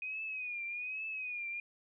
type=tone with vibrato; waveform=sine; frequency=2489 Hz; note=D#7; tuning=in tune; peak=-37 dBFS; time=0.02-1.6 s; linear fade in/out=2 ms; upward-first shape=triangle; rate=1.2 Hz; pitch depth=98 cents each way; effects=none